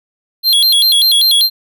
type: tone with vibrato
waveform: square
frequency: 3729 Hz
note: A#7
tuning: in tune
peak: -8 dBFS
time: 0.43-1.5 s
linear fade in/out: 50 ms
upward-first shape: square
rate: 5.1 Hz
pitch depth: 190 cents each way
effects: none